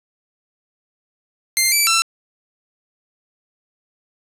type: tone with pitch steps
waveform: 10% pulse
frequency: 2097 / 2319 / 1342 Hz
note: C7 / D7 / E6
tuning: +3 / -22 / +31 cents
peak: -5 dBFS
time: 1.57-2.02 s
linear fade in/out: 0 ms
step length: 150 ms
effects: resampled to 32000 Hz + 7-bit